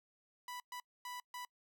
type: tone bursts at uneven times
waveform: sawtooth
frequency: 987.8 Hz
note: B5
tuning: in tune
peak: -40 dBFS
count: 4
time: 0.48-0.6 / 0.72-0.8 / 1.05-1.2 / 1.34-1.45 s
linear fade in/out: 2 ms
effects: noise-tail reverb RT60 0.1 s tail -26 dB re dry